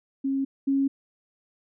sine tone pair in turn, 271.4 / 273.9 Hz, C#4 / C#4, -36 / -21 cents, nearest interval unison, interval 15 cents, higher second, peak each -23 / -20 dBFS, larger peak second, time 0.24-0.45 / 0.67-0.88 s, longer neither, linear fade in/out 10 ms, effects none

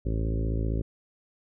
harmonic tone with a mistuned harmonic, 55.2 Hz, A1, 6 cents sharp, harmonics 1 / 2 / 3 / 4 / 5 / 6 / 7 / 8 / 9 / 10, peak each -27 / -31 / -36 / -40 / -37 / -41 / -39 / -45 / -46 / -46 dBFS, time 0.05-0.82 s, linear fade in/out 10 ms, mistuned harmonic 1, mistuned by +45 cents, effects none

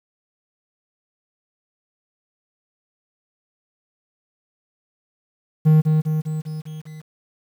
triangle tone with echo, 155.56 Hz, D#3, in tune, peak -8 dBFS, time 5.65-5.82 s, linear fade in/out 20 ms, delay 200 ms, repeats 6, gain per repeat -4 dB, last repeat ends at 7.02 s, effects 8-bit

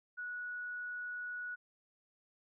sine tone, 1466 Hz, F#6, 16 cents flat, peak -39 dBFS, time 0.17-1.56 s, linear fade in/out 20 ms, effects none

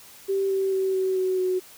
sine tone with pitch steps, 390 / 385.7 / 381.5 / 377.4 / 373.2 / 369.2 Hz, G4 / G4 / G4 / F#4 / F#4 / F#4, -9 / -28 / -47 / +34 / +15 / -4 cents, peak -21 dBFS, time 0.28-1.6 s, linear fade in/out 20 ms, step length 220 ms, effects white hiss -48 dBFS RMS until 1.77 s

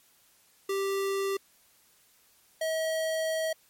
square tone pair in turn, 392 / 640.2 Hz, G4 / D#5, 0 / +49 cents, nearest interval minor sixth, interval 849 cents, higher second, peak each -28 dBFS, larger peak neither, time 0.69-1.37 / 2.61-3.53 s, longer second, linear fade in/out 5 ms, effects white hiss -63 dBFS RMS until 3.69 s + MP3 64 kbps

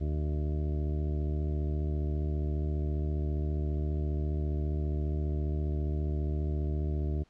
harmonic tone, 74.8 Hz, D2, 32 cents sharp, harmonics 1 / 2 / 3 / 4 / 5 / 6 / 8 / 9, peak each -29 / -36 / -44 / -42 / -42 / -51 / -51 / -52 dBFS, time 0-7.24 s, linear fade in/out 20 ms, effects pink hiss -67 dBFS RMS until 7.29 s + low-pass 5000 Hz 12 dB/octave

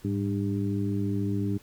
harmonic tone with a mistuned harmonic, 99.6 Hz, G2, 28 cents sharp, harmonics 1 / 2 / 3 / 4, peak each -29 / -30 / -31 / -37 dBFS, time 0.04-1.58 s, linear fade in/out 10 ms, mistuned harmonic 1, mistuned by +90 cents, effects pink hiss -56 dBFS RMS until 1.62 s

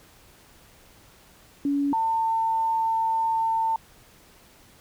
sine tone pair in turn, 283.2 / 899.1 Hz, C#4 / A5, +37 / +37 cents, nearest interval octave + minor sixth, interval 2000 cents, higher second, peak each -21 dBFS, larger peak neither, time 1.65-1.93 / 1.93-3.76 s, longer second, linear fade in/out 2 ms, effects pink hiss -54 dBFS RMS until 4.8 s

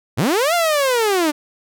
sawtooth linear two-way sweep, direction up then down, 88.6 to 707 to 287.1 Hz, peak -11 dBFS, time 0.17-1.32 s, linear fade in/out 20 ms, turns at 0.54 s, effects none

